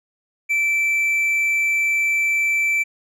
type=tone; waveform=triangle; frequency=2329 Hz; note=D7; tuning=15 cents flat; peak=-15 dBFS; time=0.49-2.84 s; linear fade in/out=20 ms; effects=none